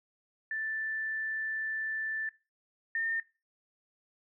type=tone pair in turn; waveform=sine; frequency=1764 / 1815.7 Hz; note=A6 / A#6; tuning=+4 / -46 cents; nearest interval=minor second; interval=50 cents; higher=second; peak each=-32 / -29 dBFS; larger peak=second; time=0.51-2.29 / 2.95-3.2 s; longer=first; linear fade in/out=2 ms; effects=noise-tail reverb RT60 0.3 s tail -20 dB re dry